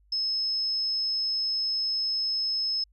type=tone; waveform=sine; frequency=5190 Hz; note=E8; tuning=28 cents flat; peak=-25 dBFS; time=0.12-2.84 s; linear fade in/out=5 ms; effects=added 50 Hz sine -59 dBFS peak until 2.92 s